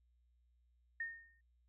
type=tone with exponential decay; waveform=sine; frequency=1835 Hz; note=A#6; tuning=28 cents flat; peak=-36 dBFS; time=1-1.41 s; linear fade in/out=5 ms; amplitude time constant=87 ms; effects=added 60 Hz sine -70 dBFS peak until 1.68 s